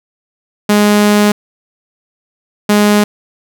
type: tone pair in turn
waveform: sawtooth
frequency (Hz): 207.7 / 207.7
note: G#3 / G#3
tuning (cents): 0 / 0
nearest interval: unison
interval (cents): 0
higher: neither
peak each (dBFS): -3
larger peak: neither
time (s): 0.69-1.32 / 2.69-3.04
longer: first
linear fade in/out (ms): 5
effects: none